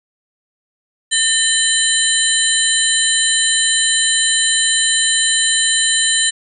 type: tone cluster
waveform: sine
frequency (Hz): 1804 / 3065 / 4003 / 7180 / 8730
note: A6 / G7 / B7 / A8 / C#9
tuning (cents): +43 / -40 / +23 / +34 / -28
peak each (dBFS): -19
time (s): 1.11-6.31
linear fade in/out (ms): 20
effects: none